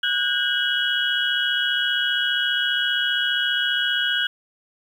sine tone cluster, 1466 / 1601 / 2936 / 3302 Hz, F#6 / G6 / F#7 / G#7, -16 / +36 / -14 / -11 cents, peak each -25 dBFS, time 0.03-4.27 s, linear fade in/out 5 ms, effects 8-bit

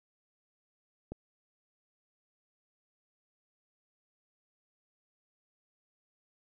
click, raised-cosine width 2 ms, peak -26 dBFS, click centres 1.12 s, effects none

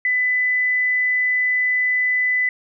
sine tone, 2000 Hz, B6, 21 cents sharp, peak -16 dBFS, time 0.05-2.49 s, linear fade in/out 2 ms, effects none

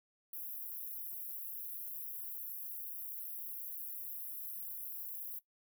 white high-pass noise, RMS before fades -44 dBFS, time 0.33-5.39 s, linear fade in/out 5 ms, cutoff 11000 Hz, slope 96 dB/octave, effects noise-tail reverb RT60 0.1 s tail -17 dB re dry

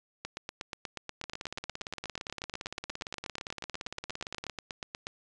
two click trains, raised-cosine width 0.2 ms, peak -20 / -19 dBFS, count 58 / 41, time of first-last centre 1.24-4.497 / 0.25-5.069 s, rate 17.5 / 8.3 Hz, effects resampled to 22050 Hz

